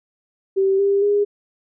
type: tone with pitch steps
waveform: sine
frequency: 387.2 / 398.1 / 409.3 Hz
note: G4 / G4 / G#4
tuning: -21 / +27 / -25 cents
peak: -14 dBFS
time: 0.56-1.25 s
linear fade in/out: 20 ms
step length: 230 ms
effects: none